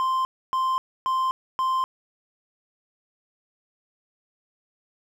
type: tone bursts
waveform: triangle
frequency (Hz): 1044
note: C6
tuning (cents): -4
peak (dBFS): -19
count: 4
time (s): 0-1.84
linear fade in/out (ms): 0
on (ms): 250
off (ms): 280
effects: none